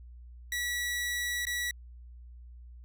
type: tone with dropouts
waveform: sawtooth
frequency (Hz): 1940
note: B6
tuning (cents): -31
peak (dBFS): -27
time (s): 0.52-1.71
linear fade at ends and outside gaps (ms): 2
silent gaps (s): 1.453-1.468
effects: added 60 Hz sine -46 dBFS peak until 2.84 s